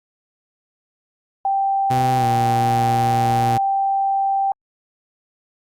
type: tone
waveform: sine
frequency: 784 Hz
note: G5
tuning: in tune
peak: -16 dBFS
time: 1.45-4.52 s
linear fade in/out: 2 ms
type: tone with pitch glide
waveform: sawtooth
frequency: 126.6 to 118.81 Hz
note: B2 to A#2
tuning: +43 to +33 cents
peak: -16 dBFS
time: 1.9-3.58 s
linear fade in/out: 10 ms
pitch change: -110 cents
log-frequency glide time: 2.17-2.26 s
effects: Opus 48 kbps